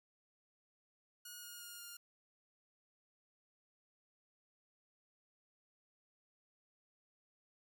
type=tone with pitch steps; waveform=5% pulse; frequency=1445 / 1432.5 / 1420.2 / 1407.9 Hz; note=F#6 / F6 / F6 / F6; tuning=-41 / +44 / +29 / +14 cents; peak=-38 dBFS; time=1.25-1.97 s; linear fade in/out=5 ms; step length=180 ms; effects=none